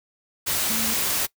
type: tone in noise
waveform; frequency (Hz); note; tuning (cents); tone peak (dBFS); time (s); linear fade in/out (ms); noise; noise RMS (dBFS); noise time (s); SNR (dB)
sine; 223.5; A3; +27; -30; 0.69-0.95; 20; white; -24; 0.46-1.27; -9
effects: noise-tail reverb RT60 0.1 s tail -21 dB re dry